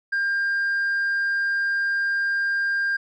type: tone with tanh clipping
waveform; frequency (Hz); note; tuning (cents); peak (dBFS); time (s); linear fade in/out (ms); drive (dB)
sine; 1600; G6; +35; -21; 0.12-2.97; 10; 1
effects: none